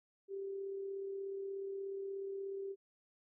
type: tone with amplitude modulation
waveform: sine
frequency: 392 Hz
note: G4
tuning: in tune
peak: -38 dBFS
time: 0.28-2.76 s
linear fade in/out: 50 ms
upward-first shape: sine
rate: 36.7 Hz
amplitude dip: 30%
effects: none